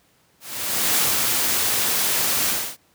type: noise with ADSR envelope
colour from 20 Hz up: white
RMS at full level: -19 dBFS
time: 0.4-2.77 s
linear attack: 560 ms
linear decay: 230 ms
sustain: -2 dB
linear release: 280 ms
effects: pink hiss -60 dBFS RMS until 2.94 s + high-pass 80 Hz 12 dB/octave